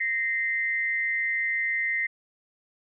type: tone pair together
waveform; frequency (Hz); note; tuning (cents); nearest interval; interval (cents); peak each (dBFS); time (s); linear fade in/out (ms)
sine; 1853 / 2073; A#6 / C7; -11 / -17; major second; 194; -28 / -26; 0-2.07; 10
effects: none